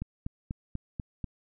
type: click train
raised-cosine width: 5 ms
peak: -21 dBFS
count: 6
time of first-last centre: 0.02-1.242 s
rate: 4.09 Hz
effects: none